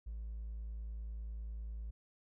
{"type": "tone with hard clipping", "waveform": "triangle", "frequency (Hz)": 55, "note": "A1", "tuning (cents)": 0, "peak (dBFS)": -40, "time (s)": [0.06, 1.91], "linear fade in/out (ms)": 10, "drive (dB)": 2, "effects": []}